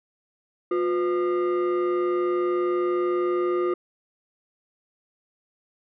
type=tone with frequency modulation; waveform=sine; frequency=356.4 Hz; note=F4; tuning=35 cents sharp; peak=-19 dBFS; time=0.71-3.74 s; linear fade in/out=5 ms; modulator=860 Hz; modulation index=0.66; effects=tanh soft clip ceiling -19 dBFS